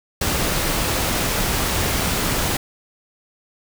pink noise, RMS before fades -21 dBFS, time 0.21-2.57 s, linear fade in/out 5 ms, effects none

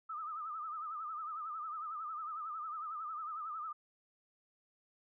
sine tone with vibrato, 1255 Hz, D#6, 15 cents sharp, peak -39 dBFS, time 0.09-3.73 s, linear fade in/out 10 ms, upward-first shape sine, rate 11 Hz, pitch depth 94 cents each way, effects none

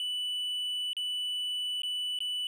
triangle tone with dropouts, 2973 Hz, F#7, 8 cents sharp, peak -29 dBFS, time 0-2.47 s, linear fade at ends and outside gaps 1 ms, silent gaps 0.932-0.967 / 1.82-1.833 / 2.189-2.204 s, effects none

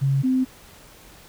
sine tone pair in turn, 137 / 258.6 Hz, C#3 / C4, -20 / -20 cents, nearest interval major seventh, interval 1100 cents, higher second, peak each -17 dBFS, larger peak neither, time 0.01-0.23 / 0.23-0.45 s, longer neither, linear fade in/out 20 ms, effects pink hiss -48 dBFS RMS until 1.28 s

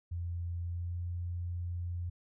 sine tone with pitch glide, 86.2 to 87.4 Hz, F2 to F2, -22 to +2 cents, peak -34 dBFS, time 0.11-2.1 s, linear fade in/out 10 ms, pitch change +24 cents, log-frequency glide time 0.63-0.97 s, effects none

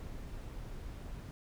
brown noise, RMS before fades -44 dBFS, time 0-1.31 s, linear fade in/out 0 ms, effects none

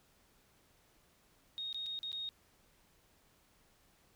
sine tone with dropouts, 3729 Hz, A#7, in tune, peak -38 dBFS, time 1.58-2.29 s, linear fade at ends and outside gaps 0 ms, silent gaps 1.728-1.745 / 1.861-1.865 / 1.99-2.031 / 2.117-2.129 s, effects pink hiss -69 dBFS RMS until 4.15 s

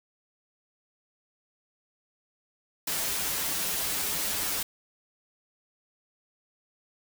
white noise with comb filter, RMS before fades -30 dBFS, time 2.87-4.63 s, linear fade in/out 5 ms, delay 8.4 ms, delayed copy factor -1, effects none

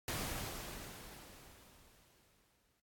pink noise with exponential decay, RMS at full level -38 dBFS, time 0.08-2.8 s, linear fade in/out 1 ms, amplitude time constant 590 ms, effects AAC 64 kbps

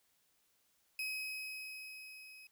35% pulse tone with level ramp, 2539 Hz, D#7, 34 cents sharp, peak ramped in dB -35 to -52 dBFS, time 0.99-2.47 s, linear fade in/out 2 ms, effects white hiss -75 dBFS RMS until 2.51 s

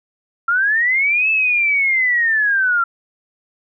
sine linear two-way sweep, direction up then down, 1358 to 2633 to 1358 Hz, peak -13 dBFS, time 0.48-2.84 s, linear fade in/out 5 ms, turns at 1.3 s, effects none

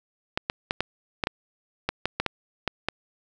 clicks, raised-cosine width 0.3 ms, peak -8 dBFS, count 12, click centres 0.375 / 0.499 / 0.709 / 0.806 / 1.238 / 1.271 / 1.89 / 2.056 / 2.2 / 2.263 / 2.677 / 2.886 s, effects none

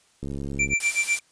click train, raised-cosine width 3 ms, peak -20 dBFS, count 36, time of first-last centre 0.23-0.733 s, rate 69.6 Hz
square tone with tremolo, 2349 Hz, D7, in tune, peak -19 dBFS, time 0.59-1.2 s, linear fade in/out 5 ms, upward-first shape sine, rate 8 Hz, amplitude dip 100%
blue noise, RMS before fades -28 dBFS, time 0.8-1.19 s, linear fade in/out 2 ms
effects white hiss -61 dBFS RMS until 1.31 s + resampled to 22050 Hz

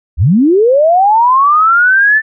sine linear sweep, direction up, 57.5 to 1781 Hz, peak -5 dBFS, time 0.17-2.22 s, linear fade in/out 50 ms, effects none

